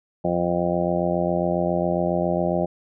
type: harmonic tone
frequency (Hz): 87.3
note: F2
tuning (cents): 0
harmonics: 1 / 2 / 3 / 4 / 5 / 6 / 7 / 8 / 9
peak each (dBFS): -37 / -25 / -34 / -27 / -37 / -28 / -25 / -31 / -31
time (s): 0.24-2.66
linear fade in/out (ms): 10
effects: none